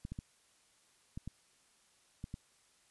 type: clicks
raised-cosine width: 5 ms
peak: -29 dBFS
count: 7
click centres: 0.051 / 0.12 / 0.189 / 1.175 / 1.276 / 2.241 / 2.341 s
effects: white hiss -69 dBFS RMS until 2.9 s + resampled to 24000 Hz